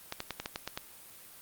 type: clicks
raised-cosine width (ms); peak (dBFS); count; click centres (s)
0.2; -17; 8; 0.124 / 0.204 / 0.307 / 0.4 / 0.459 / 0.559 / 0.676 / 0.775
effects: white hiss -52 dBFS RMS until 1.41 s + Opus 32 kbps